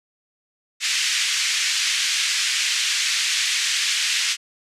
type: band-pass noise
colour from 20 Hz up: pink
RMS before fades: -22 dBFS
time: 0.8-4.37 s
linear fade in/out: 50 ms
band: 2000 to 7500 Hz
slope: 24 dB/octave
effects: resampled to 32000 Hz